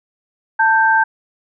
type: tone pair together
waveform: sine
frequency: 889.5 / 1568 Hz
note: A5 / G6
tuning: +19 / 0 cents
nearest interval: minor seventh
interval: 981 cents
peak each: -13 dBFS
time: 0.59-1.04 s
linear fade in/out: 10 ms
effects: none